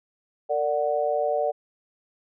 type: chord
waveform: sine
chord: Bb augmented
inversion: none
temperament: equal with one note detuned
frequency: 456 / 587.3 / 740 Hz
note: Bb4 / D5 / F#5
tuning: -38 / 0 / 0 cents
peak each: -28 / -24 / -27 dBFS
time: 0.49-1.52 s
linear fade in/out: 20 ms
effects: none